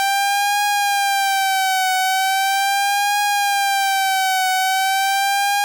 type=tone with vibrato; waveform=sawtooth; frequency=784 Hz; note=G5; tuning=in tune; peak=-12 dBFS; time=0-5.64 s; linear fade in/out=0 ms; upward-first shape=triangle; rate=0.39 Hz; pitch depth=83 cents each way; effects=none